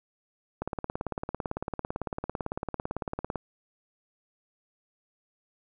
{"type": "click train", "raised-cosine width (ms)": 1, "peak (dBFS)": -17, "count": 50, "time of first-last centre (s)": [0.62, 3.357], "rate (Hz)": 17.9, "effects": []}